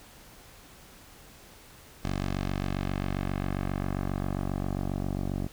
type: tone with low-pass filter sweep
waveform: 10% pulse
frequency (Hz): 47.47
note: F#1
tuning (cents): +45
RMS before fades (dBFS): -31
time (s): 2.03-5.48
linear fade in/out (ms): 20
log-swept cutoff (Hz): 6700 to 520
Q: 0.86
effects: pink hiss -52 dBFS RMS until 5.52 s